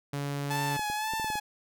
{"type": "tone", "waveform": "sawtooth", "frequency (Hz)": 142.1, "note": "C#3", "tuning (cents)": 43, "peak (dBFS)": -27, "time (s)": [0.13, 0.77], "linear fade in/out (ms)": 5}
{"type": "tone with vibrato", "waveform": "sawtooth", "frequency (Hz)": 862, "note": "A5", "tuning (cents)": -36, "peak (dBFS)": -26, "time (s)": [0.5, 1.4], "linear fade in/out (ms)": 10, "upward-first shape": "sine", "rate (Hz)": 1.9, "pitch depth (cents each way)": 49}
{"type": "clicks", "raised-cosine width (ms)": 2, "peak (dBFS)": -27, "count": 7, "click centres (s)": [0.794, 0.9, 1.136, 1.198, 1.245, 1.302, 1.355]}
{"effects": []}